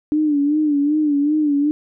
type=tone with vibrato; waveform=sine; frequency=295.6 Hz; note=D4; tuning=11 cents sharp; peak=-14 dBFS; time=0.12-1.71 s; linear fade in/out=0 ms; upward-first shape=sine; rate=2.6 Hz; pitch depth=75 cents each way; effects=none